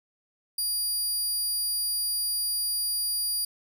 20% pulse tone, 4800 Hz, D8, 37 cents sharp, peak -20 dBFS, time 0.58-3.45 s, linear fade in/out 5 ms, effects none

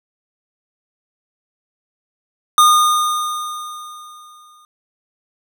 square tone with exponential decay, 1222 Hz, D#6, 32 cents flat, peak -7 dBFS, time 2.58-4.65 s, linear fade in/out 1 ms, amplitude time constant 450 ms, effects none

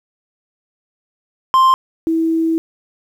triangle / sine tone pair in turn, 1050 / 325.8 Hz, C6 / E4, +6 / -20 cents, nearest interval octave + minor sixth, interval 2026 cents, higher first, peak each -6 / -13 dBFS, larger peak first, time 1.54-1.74 / 2.07-2.58 s, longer second, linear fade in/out 0 ms, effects 8-bit

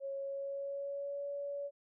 sine tone with pitch glide, 549 to 567.4 Hz, C#5 to C#5, -17 to +40 cents, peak -37 dBFS, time 0-1.71 s, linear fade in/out 50 ms, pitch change +57 cents, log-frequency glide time 0.14-1.27 s, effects none

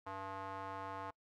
square tone with band-pass filter, 96.7 Hz, G2, 23 cents flat, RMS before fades -45 dBFS, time 0.06-1.11 s, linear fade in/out 10 ms, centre 990 Hz, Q 2.6, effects noise-tail reverb RT60 0.1 s tail -25 dB re dry

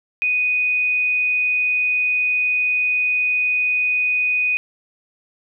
sine tone, 2487 Hz, D#7, 1 cent flat, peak -16 dBFS, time 0.22-4.57 s, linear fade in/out 0 ms, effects none

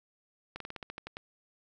slowing click train, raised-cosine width 0.3 ms, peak -24 dBFS, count 10, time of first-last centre 0.56-1.169 s, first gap 43 ms, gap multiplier 1.11, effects none

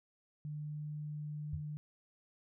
sine tone, 149.9 Hz, D3, 36 cents sharp, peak -39 dBFS, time 0.45-1.77 s, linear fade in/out 0 ms
sine tone with exponential decay, 86.3 Hz, F2, 20 cents flat, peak -33 dBFS, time 1.53-1.65 s, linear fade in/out 5 ms, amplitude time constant 26 ms
effects none

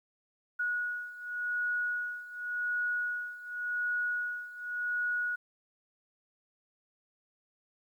sine beating tone pair, 1457 / 1457.89 Hz, F#6 / F#6, -27 / -26 cents, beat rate 0.89 Hz, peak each -36 / -33 dBFS, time 0.59-5.36 s, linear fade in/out 10 ms, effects 11-bit

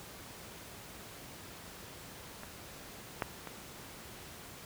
clicks, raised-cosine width 0.5 ms, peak -30 / -16 / -26 dBFS, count 3, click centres 2.434 / 3.222 / 3.473 s, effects pink hiss -49 dBFS RMS until 4.65 s + high-pass 60 Hz 12 dB/octave

